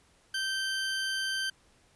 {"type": "tone", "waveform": "20% pulse", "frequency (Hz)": 1557, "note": "G6", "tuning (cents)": -12, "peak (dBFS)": -25, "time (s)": [0.34, 1.5], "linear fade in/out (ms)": 5, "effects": ["pink hiss -64 dBFS RMS until 1.95 s", "resampled to 24000 Hz"]}